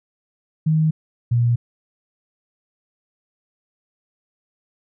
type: tone pair in turn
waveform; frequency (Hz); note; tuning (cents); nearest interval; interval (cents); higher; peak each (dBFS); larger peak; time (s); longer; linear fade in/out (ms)
sine; 157.2 / 119.19; D#3 / A#2; +18 / +39; perfect fourth; 479; first; -14; neither; 0.66-0.91 / 1.31-1.56; neither; 10
effects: none